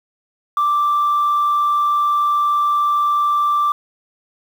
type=tone with frequency modulation; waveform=sine; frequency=1174.7 Hz; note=D6; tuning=in tune; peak=-12 dBFS; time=0.57-3.72 s; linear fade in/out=2 ms; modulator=93.5 Hz; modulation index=0.2; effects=tanh soft clip ceiling -11 dBFS + 7-bit